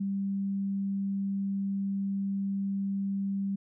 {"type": "tone", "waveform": "sine", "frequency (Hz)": 196.8, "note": "G3", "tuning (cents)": 7, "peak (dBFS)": -28, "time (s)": [0, 3.56], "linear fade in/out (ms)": 10, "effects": []}